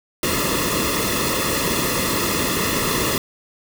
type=noise with comb filter; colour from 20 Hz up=pink; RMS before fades=-21 dBFS; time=0.23-3.18 s; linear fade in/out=2 ms; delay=1.3 ms; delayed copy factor=-0.8; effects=none